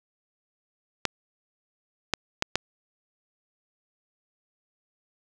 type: clicks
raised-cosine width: 0.2 ms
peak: -5 dBFS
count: 4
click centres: 1.053 / 2.137 / 2.424 / 2.556 s
effects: none